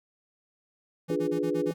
square tone bursts, 166.5 Hz, E3, 18 cents sharp, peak -34 dBFS, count 6, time 1.08-1.74 s, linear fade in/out 20 ms, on 85 ms, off 30 ms
sine chord, D diminished seventh, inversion none, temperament equal, 293.7 / 349.2 / 415.3 / 493.9 Hz, D4 / F4 / Ab4 / Cb5, 0 / 0 / 0 / 0 cents, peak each -30 / -32 / -30 / -33 dBFS, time 1.1-1.71 s, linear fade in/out 2 ms
effects none

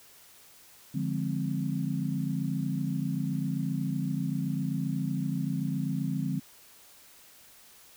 sine chord, D half-diminished seventh, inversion none, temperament equal, 146.83 / 174.61 / 207.7 / 261.6 Hz, D3 / F3 / Ab3 / C4, 0 / 0 / 0 / 0 cents, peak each -32 / -33 / -35 / -34 dBFS, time 0.94-6.4 s, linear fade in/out 10 ms, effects white hiss -55 dBFS RMS until 7.96 s

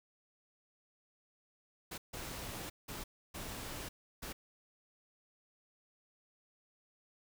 pink noise bursts at uneven times, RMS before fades -44 dBFS, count 5, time 1.91-1.98 / 2.13-2.7 / 2.88-3.04 / 3.34-3.89 / 4.22-4.33 s, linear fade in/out 10 ms, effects none

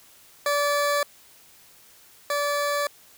20% pulse tone pair in turn, 578 / 578 Hz, D5 / D5, -28 / -28 cents, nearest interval unison, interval 0 cents, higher neither, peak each -16 / -18 dBFS, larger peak first, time 0.46-1.03 / 2.3-2.87 s, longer neither, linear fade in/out 2 ms, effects white hiss -53 dBFS RMS until 3.17 s

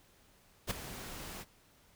pink noise with ADSR envelope, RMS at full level -32 dBFS, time 0.67-1.45 s, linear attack 39 ms, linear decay 7 ms, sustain -13 dB, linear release 39 ms, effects pink hiss -65 dBFS RMS until 1.95 s

